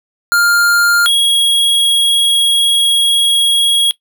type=tone pair in turn; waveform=square; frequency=1403 / 3306 Hz; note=F6 / G#7; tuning=+8 / -9 cents; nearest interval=octave + minor third; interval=1483 cents; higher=second; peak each=-9 dBFS; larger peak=neither; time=0.32-1.06 / 1.06-3.91 s; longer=second; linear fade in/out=0 ms; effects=noise-tail reverb RT60 0.1 s tail -20 dB re dry